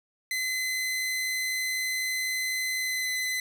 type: tone with pitch glide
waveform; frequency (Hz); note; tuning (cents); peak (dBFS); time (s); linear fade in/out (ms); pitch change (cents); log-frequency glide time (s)
sawtooth; 2038 to 2023; C7 to B6; -46 to +41; -24; 0.31-3.4; 2; -13; 2.75-3.16
effects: 11-bit